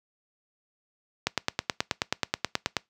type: click train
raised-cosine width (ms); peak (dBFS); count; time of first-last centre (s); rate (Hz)
0.2; -6; 15; 1.27-2.767; 9.35
effects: noise-tail reverb RT60 0.2 s tail -24 dB re dry + high-pass 80 Hz 12 dB/octave